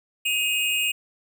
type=tone pair together; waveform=square; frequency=2521 / 2831 Hz; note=D#7 / F7; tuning=+22 / +23 cents; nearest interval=major second; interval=201 cents; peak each=-25 dBFS; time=0.25-0.92 s; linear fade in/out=10 ms; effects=none